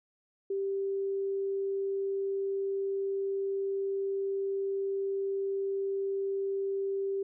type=tone; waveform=sine; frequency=392 Hz; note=G4; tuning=in tune; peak=-29 dBFS; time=0.5-7.23 s; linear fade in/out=5 ms; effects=none